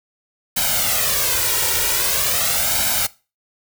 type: noise with flanger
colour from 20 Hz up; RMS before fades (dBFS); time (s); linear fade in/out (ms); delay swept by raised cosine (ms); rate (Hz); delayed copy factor
white; -19; 0.56-3.07; 10; 1.3 to 2.15; 0.44; +0.75
effects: noise-tail reverb RT60 0.3 s tail -20 dB re dry